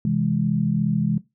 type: chord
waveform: sine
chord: C augmented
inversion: none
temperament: equal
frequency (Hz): 130.81 / 164.81 / 207.7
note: C3 / E3 / G#3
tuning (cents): 0 / 0 / 0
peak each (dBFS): -25 / -23 / -22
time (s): 0.05-1.18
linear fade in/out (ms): 2
effects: noise-tail reverb RT60 0.2 s tail -17 dB re dry